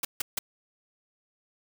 white noise bursts, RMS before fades -29 dBFS, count 3, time 0.03-0.39 s, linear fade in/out 5 ms, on 20 ms, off 150 ms, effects none

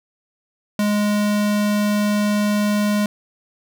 square tone, 207.7 Hz, G#3, in tune, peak -17 dBFS, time 0.79-3.06 s, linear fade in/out 2 ms, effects none

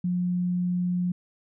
sine tone, 178.6 Hz, F3, 39 cents sharp, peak -23 dBFS, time 0.04-1.12 s, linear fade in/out 5 ms, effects none

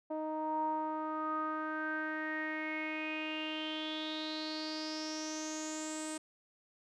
sawtooth tone with low-pass filter sweep, 311.1 Hz, D#4, in tune, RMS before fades -38 dBFS, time 0.1-6.18 s, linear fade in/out 10 ms, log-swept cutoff 760 to 8400 Hz, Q 8.4, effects none

